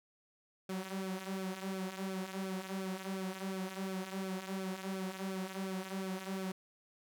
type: tone with flanger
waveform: sawtooth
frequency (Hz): 190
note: F#3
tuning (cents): +46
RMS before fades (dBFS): -40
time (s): 0.69-6.52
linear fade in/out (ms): 5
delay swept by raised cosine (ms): 1 to 5.5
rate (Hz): 2.8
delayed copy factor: -0.65
effects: none